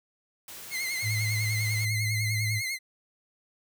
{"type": "noise", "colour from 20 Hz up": "white", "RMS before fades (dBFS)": -43, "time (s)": [0.48, 1.85], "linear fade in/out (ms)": 2}
{"type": "tone with vibrato", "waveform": "sawtooth", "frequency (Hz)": 2103, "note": "C7", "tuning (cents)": 8, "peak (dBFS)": -26, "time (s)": [0.7, 2.79], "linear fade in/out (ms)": 50, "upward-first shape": "triangle", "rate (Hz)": 10, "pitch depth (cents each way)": 75}
{"type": "tone", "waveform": "sine", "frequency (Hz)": 108.3, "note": "A2", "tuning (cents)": -27, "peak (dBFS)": -27, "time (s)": [1.02, 2.62], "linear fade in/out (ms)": 50}
{"effects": []}